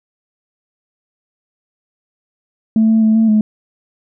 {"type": "tone with pitch steps", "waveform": "sine", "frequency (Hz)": [220.9, 222.3, 218.9, 223.4, 214.4], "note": ["A3", "A3", "A3", "A3", "A3"], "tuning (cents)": [7, 18, -9, 27, -45], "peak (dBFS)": -7, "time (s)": [2.76, 3.41], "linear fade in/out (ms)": 2, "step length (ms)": 130, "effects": ["tanh soft clip ceiling -5 dBFS"]}